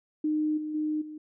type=tone with level steps; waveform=sine; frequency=306.1 Hz; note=D#4; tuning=28 cents flat; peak=-24 / -31 / -26 / -38 dBFS; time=0.24-1.18 s; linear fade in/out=5 ms; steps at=0.57 / 0.74 / 1.01 s; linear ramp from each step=10 ms; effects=none